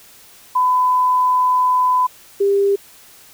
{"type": "tone pair in turn", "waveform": "sine", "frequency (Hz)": [1005, 398.8], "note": ["B5", "G4"], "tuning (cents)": [30, 30], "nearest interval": "octave + major third", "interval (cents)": 1600, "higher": "first", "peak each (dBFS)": -12, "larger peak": "neither", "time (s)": [[0.55, 2.07], [2.4, 2.76]], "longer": "first", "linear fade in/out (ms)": 10, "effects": ["white hiss -45 dBFS RMS until 3.33 s"]}